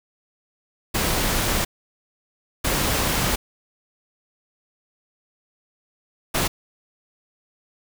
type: noise bursts at uneven times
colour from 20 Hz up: pink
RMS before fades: -22 dBFS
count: 3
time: 0.94-1.65 / 2.64-3.36 / 6.34-6.48 s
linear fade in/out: 10 ms
effects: none